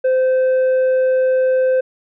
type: tone with tanh clipping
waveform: sine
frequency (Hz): 517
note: C5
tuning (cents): -21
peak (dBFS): -13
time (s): 0.04-1.81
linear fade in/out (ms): 10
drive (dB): 4
effects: none